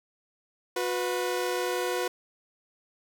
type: tone pair together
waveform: sawtooth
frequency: 362.1 / 493.9 Hz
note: F#4 / B4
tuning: -37 / 0 cents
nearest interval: perfect fourth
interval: 537 cents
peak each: -26 dBFS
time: 0.76-2.08 s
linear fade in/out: 5 ms
effects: none